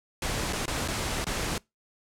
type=noise with dropouts; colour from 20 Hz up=pink; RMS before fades=-30 dBFS; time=0.22-1.58 s; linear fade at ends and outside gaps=2 ms; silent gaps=0.527-0.531 / 0.657-0.679 / 0.878-0.884 / 1.244-1.267 s; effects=noise-tail reverb RT60 0.2 s tail -24 dB re dry + low-pass 10000 Hz 12 dB/octave